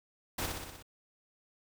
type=noise with echo; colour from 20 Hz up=pink; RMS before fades=-35 dBFS; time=0.38-0.46 s; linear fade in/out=5 ms; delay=61 ms; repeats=6; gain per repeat=-3 dB; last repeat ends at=0.826 s; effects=none